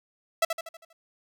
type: tone with echo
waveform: sawtooth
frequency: 659.3 Hz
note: E5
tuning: in tune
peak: -16 dBFS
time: 0.42-0.45 s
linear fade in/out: 5 ms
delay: 80 ms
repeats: 6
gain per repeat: -6 dB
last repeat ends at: 0.93 s
effects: none